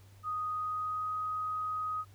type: tone with pitch glide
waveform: sine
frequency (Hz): 1244.5 to 1254.6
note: D#6 to D#6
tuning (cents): 0 to +14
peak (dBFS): -32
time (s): 0.23-2.05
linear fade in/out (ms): 50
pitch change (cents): +14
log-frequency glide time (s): 0.5-1.14
effects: added 98 Hz sine -54 dBFS peak until 2.14 s + pink hiss -64 dBFS RMS until 2.14 s